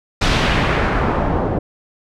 pink noise with low-pass filter sweep, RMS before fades -17 dBFS, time 0.21-1.59 s, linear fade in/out 10 ms, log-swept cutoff 4500 to 600 Hz, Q 1.1, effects none

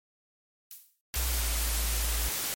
violet noise with exponential decay, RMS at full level -38 dBFS, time 0.71-1.01 s, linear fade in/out 1 ms, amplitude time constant 64 ms
white noise, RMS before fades -32 dBFS, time 1.14-2.54 s, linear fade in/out 0 ms
sine tone with pitch glide, 61.74 to 55.64 Hz, B1 to A1, 0 to +20 cents, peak -28 dBFS, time 1.16-2.29 s, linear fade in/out 5 ms, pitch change -180 cents, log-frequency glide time 1.31-1.46 s
effects MP3 64 kbps

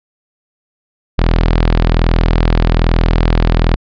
sawtooth tone, 41.2 Hz, E1, in tune, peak -5 dBFS, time 1.18-3.76 s, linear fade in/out 10 ms, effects resampled to 11025 Hz

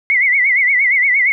sine tone with vibrato, 2093 Hz, C7, in tune, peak -10 dBFS, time 0.1-1.32 s, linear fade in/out 0 ms, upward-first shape sine, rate 8.6 Hz, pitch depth 120 cents each way, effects none

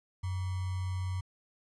sine tone with sample-and-hold, 92.5 Hz, F#2, in tune, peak -31 dBFS, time 0.23-1.21 s, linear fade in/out 10 ms, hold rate 1050 Hz, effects resampled to 24000 Hz

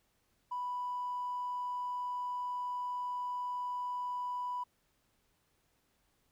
triangle tone with tanh clipping, 987.8 Hz, B5, in tune, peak -34 dBFS, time 0.51-4.64 s, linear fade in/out 10 ms, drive 1 dB, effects pink hiss -75 dBFS RMS until 6.31 s

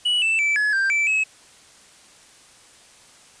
triangle tone with pitch steps, 2938 / 2653 / 2319 / 1698 / 1578 / 2325 / 2574 Hz, F#7 / E7 / D7 / G#6 / G6 / D7 / E7, -13 / +10 / -22 / +38 / +11 / -18 / -42 cents, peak -16 dBFS, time 0.05-1.24 s, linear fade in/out 10 ms, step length 170 ms, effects white hiss -50 dBFS RMS until 3.4 s + resampled to 22050 Hz

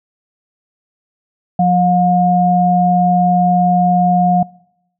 sine tone pair together, 179 / 716 Hz, F3 / F5, +43 / +43 cents, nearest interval 2 octaves, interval 2400 cents, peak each -12 dBFS, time 1.59-4.43 s, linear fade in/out 5 ms, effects noise-tail reverb RT60 0.8 s tail -25 dB re dry

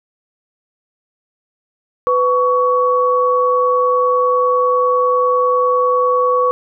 sine tone pair together, 500 / 1122.5 Hz, B4 / C#6, +21 / +21 cents, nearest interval octave + major second, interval 1400 cents, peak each -14 dBFS, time 2.07-6.51 s, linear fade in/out 0 ms, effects none

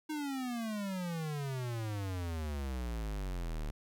square exponential sweep, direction down, 312.4 to 36.18 Hz, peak -36 dBFS, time 0.09-3.71 s, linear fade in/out 10 ms, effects 13-bit

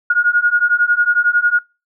sine beating tone pair, 1431 / 1442 Hz, F6 / F#6, +42 / -45 cents, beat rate 11 Hz, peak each -14 / -14 dBFS, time 0.1-1.59 s, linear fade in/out 5 ms, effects noise-tail reverb RT60 0.3 s tail -26 dB re dry

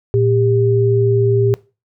sine tone pair together, 115.19 / 398.1 Hz, A#2 / G4, -20 / +27 cents, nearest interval octave + major sixth, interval 2147 cents, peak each -14 dBFS, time 0.14-1.54 s, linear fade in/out 0 ms, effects noise-tail reverb RT60 0.3 s tail -21 dB re dry

